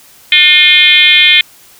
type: tone with frequency modulation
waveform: sine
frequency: 2794 Hz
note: F7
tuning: in tune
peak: -3 dBFS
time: 0.32-1.41 s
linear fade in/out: 2 ms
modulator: 332 Hz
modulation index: 2.5
effects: white hiss -41 dBFS RMS until 1.79 s